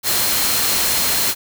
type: tone in noise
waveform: sine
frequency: 4186 Hz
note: C8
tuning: in tune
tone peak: -26 dBFS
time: 0.03-1.35 s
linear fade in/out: 50 ms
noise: white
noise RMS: -18 dBFS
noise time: 0.03-1.35 s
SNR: -11 dB
effects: none